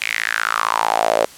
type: tone with high-pass filter sweep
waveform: sawtooth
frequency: 55.5 Hz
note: A1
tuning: 16 cents sharp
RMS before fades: -19 dBFS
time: 0.01-1.25 s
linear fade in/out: 5 ms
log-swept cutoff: 2400 to 540 Hz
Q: 5.4
effects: white hiss -41 dBFS RMS until 1.37 s + low-pass 11000 Hz 12 dB/octave